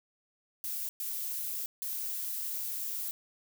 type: noise bursts at uneven times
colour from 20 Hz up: violet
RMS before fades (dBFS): -36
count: 3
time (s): 0.64-0.89 / 1-1.66 / 1.82-3.11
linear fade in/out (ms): 0
effects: none